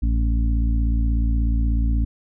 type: harmonic tone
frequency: 56.5 Hz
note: A1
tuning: 47 cents sharp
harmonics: 1 / 2 / 3 / 4 / 5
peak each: -17 / -29 / -39 / -30 / -32 dBFS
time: 0.02-2.05 s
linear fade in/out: 10 ms
effects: none